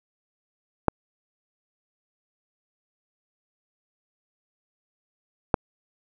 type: clicks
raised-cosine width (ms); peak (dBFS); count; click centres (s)
1; -3; 2; 0.883 / 5.542
effects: none